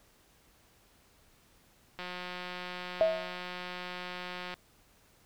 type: click train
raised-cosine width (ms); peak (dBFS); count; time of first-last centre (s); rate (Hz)
0.3; -24; 460; 1.99-4.54; 180
type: tone with exponential decay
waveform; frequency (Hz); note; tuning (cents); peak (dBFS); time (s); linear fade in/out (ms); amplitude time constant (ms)
sine; 646; E5; -35; -19; 3.01-3.42; 0; 88
effects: pink hiss -64 dBFS RMS until 5.25 s